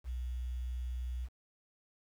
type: tone with quantisation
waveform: sine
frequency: 61.74 Hz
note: B1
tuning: in tune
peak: -35 dBFS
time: 0.04-1.29 s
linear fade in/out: 50 ms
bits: 10
effects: none